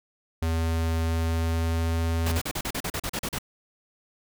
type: tone with pitch glide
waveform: square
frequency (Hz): 81.9 to 82.61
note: E2 to E2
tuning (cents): -11 to +4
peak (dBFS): -24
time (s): 0.42-2.39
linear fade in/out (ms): 5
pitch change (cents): +15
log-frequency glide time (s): 0.96-2.05
type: noise bursts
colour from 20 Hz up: pink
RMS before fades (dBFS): -30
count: 12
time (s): 2.26-3.386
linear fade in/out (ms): 5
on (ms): 59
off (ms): 38
effects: none